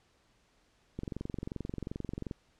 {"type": "click train", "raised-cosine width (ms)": 3, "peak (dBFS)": -24, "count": 31, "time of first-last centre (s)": [0.99, 2.312], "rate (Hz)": 22.7, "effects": ["pink hiss -69 dBFS RMS until 2.59 s", "low-pass 7000 Hz 12 dB/octave"]}